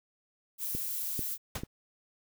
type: noise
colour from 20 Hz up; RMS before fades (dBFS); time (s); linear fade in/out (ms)
violet; -35; 0.58-1.38; 50
type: click train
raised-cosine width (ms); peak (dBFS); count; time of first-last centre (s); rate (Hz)
3; -23; 3; 0.75-1.635; 2.26
type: noise with exponential decay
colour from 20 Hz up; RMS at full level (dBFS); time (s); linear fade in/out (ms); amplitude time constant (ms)
pink; -32; 1.55-1.67; 5; 26
effects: none